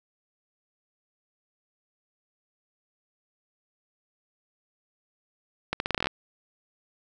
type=accelerating click train; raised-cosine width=0.3 ms; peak=-10 dBFS; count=11; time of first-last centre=5.73-6.07 s; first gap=71 ms; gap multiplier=0.82; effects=none